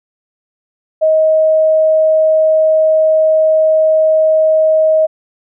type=tone; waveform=sine; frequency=630 Hz; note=D#5; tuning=21 cents sharp; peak=-7 dBFS; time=1.01-5.07 s; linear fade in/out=20 ms; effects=none